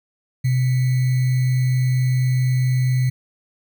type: tone with sample-and-hold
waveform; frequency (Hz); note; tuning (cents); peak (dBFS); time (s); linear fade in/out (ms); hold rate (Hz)
sine; 127.8; C3; -40; -15; 0.44-3.1; 10; 2100
effects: none